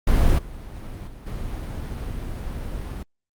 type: noise with level steps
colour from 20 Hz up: brown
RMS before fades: -18 / -36 / -34 / -39 / -30 dBFS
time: 0.07-3.03 s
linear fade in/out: 5 ms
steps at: 0.38 / 0.75 / 1.07 / 1.26 s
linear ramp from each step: 10 ms
effects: Opus 48 kbps